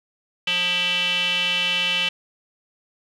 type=tone with band-pass filter; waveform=square; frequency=178.2 Hz; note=F3; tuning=35 cents sharp; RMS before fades=-22 dBFS; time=0.47-2.09 s; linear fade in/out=5 ms; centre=2900 Hz; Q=8.9; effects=none